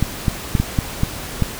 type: clicks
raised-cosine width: 5 ms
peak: -3 dBFS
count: 7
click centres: 0.026 / 0.282 / 0.552 / 0.6 / 0.788 / 1.034 / 1.423 s
effects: pink hiss -30 dBFS RMS until 1.59 s

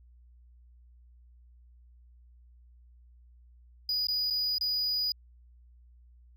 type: tone with dropouts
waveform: triangle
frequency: 4930 Hz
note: D#8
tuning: 17 cents flat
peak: -26 dBFS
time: 3.89-5.12 s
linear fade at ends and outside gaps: 2 ms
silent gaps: 4.07-4.084 / 4.301-4.306 / 4.583-4.61 s
effects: added 60 Hz sine -54 dBFS peak until 6.36 s

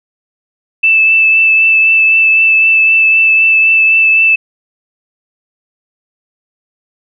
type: tone with vibrato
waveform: sine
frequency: 2637 Hz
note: E7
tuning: in tune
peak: -5 dBFS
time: 0.83-4.36 s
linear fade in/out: 10 ms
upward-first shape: triangle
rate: 3.9 Hz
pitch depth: 16 cents each way
effects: none

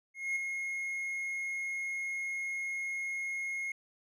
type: tone with ADSR envelope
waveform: triangle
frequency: 2155 Hz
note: C#7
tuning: 49 cents flat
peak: -27 dBFS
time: 0.14-3.72 s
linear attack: 220 ms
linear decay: 10 ms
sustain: -5 dB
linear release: 4 ms
effects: resampled to 32000 Hz

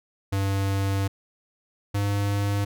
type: tone pair in turn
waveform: square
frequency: 98 / 101.05 Hz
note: G2 / G#2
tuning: 0 / -47 cents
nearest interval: minor second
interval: 53 cents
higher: second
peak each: -23 dBFS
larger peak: neither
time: 0.32-1.08 / 1.94-2.65 s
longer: first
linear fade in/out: 10 ms
effects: none

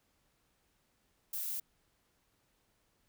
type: noise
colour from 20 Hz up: violet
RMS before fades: -38 dBFS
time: 1.33-1.6 s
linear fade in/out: 5 ms
effects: pink hiss -75 dBFS RMS until 3.08 s

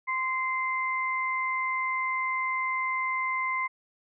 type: tone pair together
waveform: sine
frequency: 1040 / 2080 Hz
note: C6 / C7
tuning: -11 / -11 cents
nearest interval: octave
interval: 1200 cents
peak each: -29 / -29 dBFS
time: 0.07-3.68 s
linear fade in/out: 20 ms
effects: none

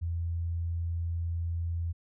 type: tone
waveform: sine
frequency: 84.4 Hz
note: E2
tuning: 41 cents sharp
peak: -29 dBFS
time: 0.01-1.93 s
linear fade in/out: 20 ms
effects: none

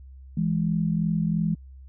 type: tone pair together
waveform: sine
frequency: 165.3 / 208.3 Hz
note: E3 / G#3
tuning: +5 / +5 cents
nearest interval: major third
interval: 400 cents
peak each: -23 / -26 dBFS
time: 0.37-1.55 s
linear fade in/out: 5 ms
effects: added 66 Hz sine -42 dBFS peak until 1.88 s

